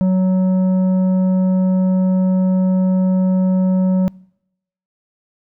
sine tone with tanh clipping, 186.1 Hz, F#3, 10 cents sharp, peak -13 dBFS, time 0.01-4.08 s, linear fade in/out 0 ms, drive 8 dB, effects noise-tail reverb RT60 0.8 s tail -26 dB re dry

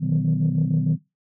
sine tone cluster, 122 / 154.4 / 161 / 185.2 / 250.2 Hz, B2 / D#3 / E3 / F#3 / B3, -21 / -13 / -41 / +2 / +23 cents, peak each -28 / -19 / -24 / -26 / -28 dBFS, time 0-0.98 s, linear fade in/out 50 ms, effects noise-tail reverb RT60 0.2 s tail -17 dB re dry + tanh soft clip ceiling -12 dBFS

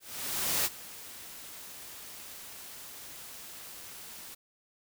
white noise with ADSR envelope, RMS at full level -28 dBFS, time 0-4.35 s, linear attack 650 ms, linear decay 38 ms, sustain -18 dB, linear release 12 ms, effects none

